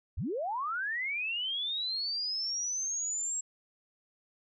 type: linear sweep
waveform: sine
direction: up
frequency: 46.41 to 7630 Hz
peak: -31 dBFS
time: 0.17-3.41 s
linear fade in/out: 10 ms
effects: none